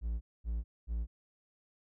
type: tone bursts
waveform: triangle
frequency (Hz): 56.8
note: A#1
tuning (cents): -44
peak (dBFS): -30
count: 3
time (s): 0.01-1.07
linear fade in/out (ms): 50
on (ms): 200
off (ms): 230
effects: none